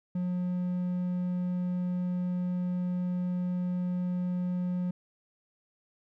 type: tone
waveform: triangle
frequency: 179.6 Hz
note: F3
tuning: 49 cents sharp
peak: -26 dBFS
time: 0.15-4.91 s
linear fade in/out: 5 ms
effects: none